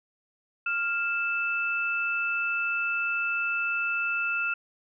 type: tone pair together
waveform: sine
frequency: 1396.9 / 2637 Hz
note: F6 / E7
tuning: 0 / 0 cents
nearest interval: major seventh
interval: 1100 cents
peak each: -28 dBFS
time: 0.66-4.54 s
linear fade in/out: 5 ms
effects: none